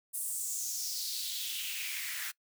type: noise with high-pass filter sweep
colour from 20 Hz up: white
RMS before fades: -37 dBFS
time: 0.13-2.32 s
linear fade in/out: 20 ms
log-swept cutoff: 9800 to 1600 Hz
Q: 3.3
effects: noise-tail reverb RT60 0.1 s tail -22 dB re dry